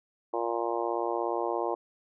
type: harmonic tone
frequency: 117 Hz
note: A#2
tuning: 7 cents sharp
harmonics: 3 / 4 / 5 / 6 / 7 / 8 / 9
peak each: -33 / -34 / -35 / -36 / -36 / -37 / -38 dBFS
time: 0.33-1.75 s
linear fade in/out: 10 ms
effects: none